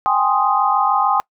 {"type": "chord", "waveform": "sine", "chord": "Ab major seventh", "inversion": "third", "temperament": "equal", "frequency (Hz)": [784, 830.6, 1046.5, 1244.5], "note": ["G5", "Ab5", "C6", "Eb6"], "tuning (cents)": [0, 0, 0, 0], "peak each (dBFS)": -19, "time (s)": [0.06, 1.2], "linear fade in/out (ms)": 0, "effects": ["noise-tail reverb RT60 0.1 s tail -25 dB re dry"]}